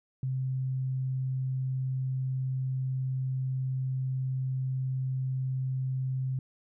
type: tone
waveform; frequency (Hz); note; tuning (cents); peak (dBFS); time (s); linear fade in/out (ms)
sine; 130.81; C3; 0; -28; 0.23-6.39; 2
effects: none